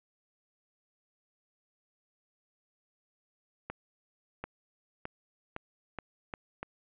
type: accelerating click train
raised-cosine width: 0.5 ms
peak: -22 dBFS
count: 7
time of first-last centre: 3.7-6.63 s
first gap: 740 ms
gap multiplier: 0.83
effects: resampled to 8000 Hz + 10-bit